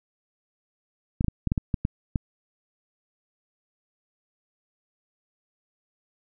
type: clicks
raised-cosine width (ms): 5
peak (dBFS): -11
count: 9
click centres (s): 1.209 / 1.245 / 1.283 / 1.473 / 1.519 / 1.578 / 1.742 / 1.851 / 2.158
effects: none